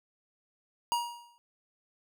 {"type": "tone with exponential decay", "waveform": "square", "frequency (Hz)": 950, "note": "A#5", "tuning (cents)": 33, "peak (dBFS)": -25, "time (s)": [0.92, 1.38], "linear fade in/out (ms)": 0, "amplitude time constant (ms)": 100, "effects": []}